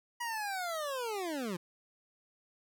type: linear sweep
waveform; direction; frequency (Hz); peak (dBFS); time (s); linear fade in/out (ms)
25% pulse; down; 970 to 164.81; -31; 0.2-1.57; 10
effects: none